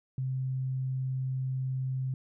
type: tone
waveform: sine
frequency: 130.81 Hz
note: C3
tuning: in tune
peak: -29 dBFS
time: 0.18-2.14 s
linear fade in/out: 2 ms
effects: none